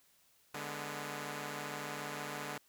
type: chord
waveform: 5% pulse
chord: G# diminished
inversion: second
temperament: equal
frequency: 146.83 / 207.7 / 246.9 Hz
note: D3 / G#3 / B3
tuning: 0 / 0 / 0 cents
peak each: -31 / -34 / -35 dBFS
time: 0.54-2.58 s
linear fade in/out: 5 ms
effects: white hiss -69 dBFS RMS until 2.68 s